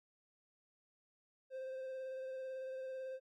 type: tone with vibrato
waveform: triangle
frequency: 523.3 Hz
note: C5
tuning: in tune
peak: -40 dBFS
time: 1.5-3.2 s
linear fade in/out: 50 ms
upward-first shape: sine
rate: 18 Hz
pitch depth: 17 cents each way
effects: none

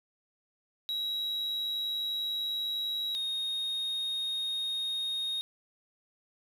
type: tone pair in turn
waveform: sine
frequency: 3863 / 3719 Hz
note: B7 / A#7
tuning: -39 / -5 cents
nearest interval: minor second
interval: 66 cents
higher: first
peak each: -28 dBFS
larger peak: neither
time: 0.89-3.15 / 3.15-5.41 s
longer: neither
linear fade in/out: 0 ms
effects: tanh soft clip ceiling -29 dBFS + 9-bit

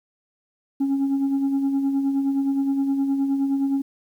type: tone with tremolo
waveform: sine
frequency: 274.7 Hz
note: C#4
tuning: 16 cents flat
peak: -15 dBFS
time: 0.8-3.82 s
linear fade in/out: 10 ms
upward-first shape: sine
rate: 9.6 Hz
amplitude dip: 50%
effects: tanh soft clip ceiling -17 dBFS + 9-bit

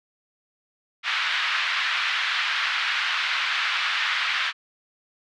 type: band-pass noise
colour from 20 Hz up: pink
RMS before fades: -25 dBFS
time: 1.03-4.53 s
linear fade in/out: 50 ms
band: 1300 to 3700 Hz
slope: 24 dB/octave
effects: none

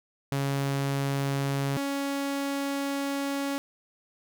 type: tone pair in turn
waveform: sawtooth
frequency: 138.59 / 278.8 Hz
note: C#3 / C#4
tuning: 0 / +10 cents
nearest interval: octave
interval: 1210 cents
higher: second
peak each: -22 / -24 dBFS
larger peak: first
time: 0.32-1.77 / 1.77-3.58 s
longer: second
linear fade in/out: 0 ms
effects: none

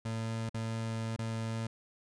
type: tone with dropouts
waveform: 30% pulse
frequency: 112.8 Hz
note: A2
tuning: 44 cents sharp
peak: -31 dBFS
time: 0.05-1.67 s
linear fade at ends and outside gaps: 5 ms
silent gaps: 0.494-0.543 / 1.163-1.188 s
effects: resampled to 22050 Hz

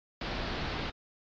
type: low-pass noise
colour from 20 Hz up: pink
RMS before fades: -36 dBFS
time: 0.21-0.9 s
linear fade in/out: 2 ms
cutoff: 4900 Hz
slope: 48 dB/octave
effects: AAC 32 kbps

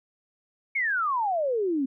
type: exponential sweep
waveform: sine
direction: down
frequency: 2247 to 256.5 Hz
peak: -23 dBFS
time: 0.75-1.86 s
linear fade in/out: 10 ms
effects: none

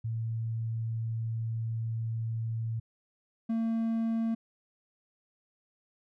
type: tone pair in turn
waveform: sine / triangle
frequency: 113.3 / 226.6 Hz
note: A#2 / A#3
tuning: -49 / -49 cents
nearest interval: octave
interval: 1200 cents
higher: second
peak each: -30 / -25 dBFS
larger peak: second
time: 0.04-2.8 / 3.49-4.35 s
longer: first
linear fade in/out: 10 ms
effects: none

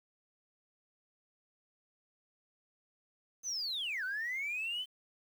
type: linear two-way sweep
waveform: sine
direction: down then up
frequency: 6300 to 1461 to 3094 Hz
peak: -33 dBFS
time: 3.43-4.86 s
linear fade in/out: 50 ms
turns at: 4.04 s
effects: tanh soft clip ceiling -31 dBFS + 10-bit

